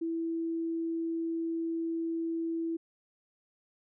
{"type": "tone", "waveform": "sine", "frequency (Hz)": 330, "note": "E4", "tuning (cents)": 2, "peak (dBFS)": -30, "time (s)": [0.01, 2.77], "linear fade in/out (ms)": 10, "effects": []}